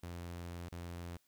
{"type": "tone with dropouts", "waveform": "sawtooth", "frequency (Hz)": 86.6, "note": "F2", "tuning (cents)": -14, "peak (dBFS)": -39, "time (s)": [0.03, 1.17], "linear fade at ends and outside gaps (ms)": 5, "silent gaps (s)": [0.688, 0.721], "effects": ["white hiss -75 dBFS RMS until 1.27 s"]}